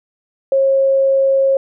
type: tone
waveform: sine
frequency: 541 Hz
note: C#5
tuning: 42 cents flat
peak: -10 dBFS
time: 0.52-1.57 s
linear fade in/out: 2 ms
effects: none